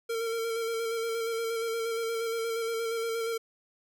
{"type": "tone with vibrato", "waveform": "square", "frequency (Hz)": 456.6, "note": "A#4", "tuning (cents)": -36, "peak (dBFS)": -30, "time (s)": [0.09, 3.38], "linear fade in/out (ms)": 10, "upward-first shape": "square", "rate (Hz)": 8.5, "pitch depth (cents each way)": 20, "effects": []}